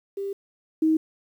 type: tone pair in turn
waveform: sine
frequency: 395.8 / 316.4 Hz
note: G4 / D#4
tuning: +17 / +29 cents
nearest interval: major third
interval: 388 cents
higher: first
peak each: -27 / -17 dBFS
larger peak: second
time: 0.17-0.33 / 0.82-0.97 s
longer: first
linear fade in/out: 5 ms
effects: 9-bit